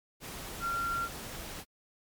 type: tone in noise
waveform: sine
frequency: 1376 Hz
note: F6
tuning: 26 cents flat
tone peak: -30 dBFS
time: 0.6-1.09 s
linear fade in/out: 50 ms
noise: pink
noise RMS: -42 dBFS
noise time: 0.2-1.65 s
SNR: +9 dB
effects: MP3 96 kbps